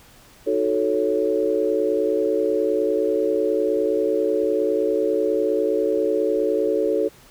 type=chord; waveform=sine; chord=D# half-diminished seventh; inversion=none; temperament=equal; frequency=311.1 / 370 / 440 / 554.4 Hz; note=D#4 / F#4 / A4 / C#5; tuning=0 / 0 / 0 / 0 cents; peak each=-26 / -25 / -21 / -24 dBFS; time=0.46-7.09 s; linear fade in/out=20 ms; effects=pink hiss -50 dBFS RMS until 7.3 s